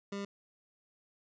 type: tone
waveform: 25% pulse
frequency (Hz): 200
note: G3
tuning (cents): +35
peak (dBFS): -33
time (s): 0.12-0.25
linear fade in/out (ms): 5
effects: resampled to 16000 Hz